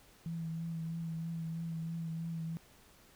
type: tone with vibrato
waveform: sine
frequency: 164.4 Hz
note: E3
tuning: 4 cents flat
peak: -36 dBFS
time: 0.26-2.57 s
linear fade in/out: 0 ms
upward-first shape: triangle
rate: 3.1 Hz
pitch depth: 28 cents each way
effects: pink hiss -62 dBFS RMS until 3.15 s